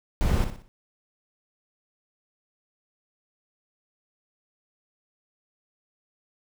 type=noise with echo; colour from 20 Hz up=brown; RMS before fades=-22 dBFS; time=0.21-0.44 s; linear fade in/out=0 ms; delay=60 ms; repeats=4; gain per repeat=-8 dB; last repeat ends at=0.68 s; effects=none